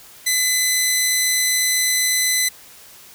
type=tone; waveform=10% pulse; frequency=2014 Hz; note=B6; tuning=33 cents sharp; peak=-7 dBFS; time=0.26-2.49 s; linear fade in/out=10 ms; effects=white hiss -44 dBFS RMS until 3.14 s